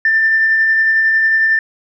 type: tone with tremolo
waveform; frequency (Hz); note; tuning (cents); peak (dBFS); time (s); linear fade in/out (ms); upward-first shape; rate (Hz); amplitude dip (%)
sine; 1783; A6; +22; -8; 0.05-1.59; 2; sine; 11; 25
effects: tanh soft clip ceiling -4 dBFS